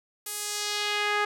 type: tone with band-pass filter sweep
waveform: sawtooth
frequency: 415.3 Hz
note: G#4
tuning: in tune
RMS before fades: -29 dBFS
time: 0.26-1.25 s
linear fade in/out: 5 ms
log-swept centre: 12000 to 1500 Hz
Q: 1.2
effects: none